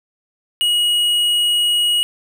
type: tone with tanh clipping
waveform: sine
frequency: 2900 Hz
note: F#7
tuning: 35 cents flat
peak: -15 dBFS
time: 0.61-2.03 s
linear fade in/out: 0 ms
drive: 10 dB
effects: none